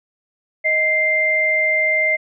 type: tone pair together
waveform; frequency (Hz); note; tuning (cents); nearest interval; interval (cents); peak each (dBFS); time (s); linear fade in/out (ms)
sine; 626.6 / 2093; D#5 / C7; +12 / 0; octave + major sixth; 2088; -22 / -15; 0.64-2.17; 20
effects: none